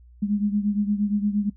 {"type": "beating tone pair", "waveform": "sine", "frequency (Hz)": [204, 212.6], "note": ["G#3", "G#3"], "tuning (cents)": [-31, 41], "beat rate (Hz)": 8.6, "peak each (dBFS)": [-22, -26], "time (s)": [0.22, 1.5], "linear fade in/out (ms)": 10, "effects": ["noise-tail reverb RT60 0.1 s tail -18 dB re dry", "added 60 Hz sine -47 dBFS peak until 1.56 s"]}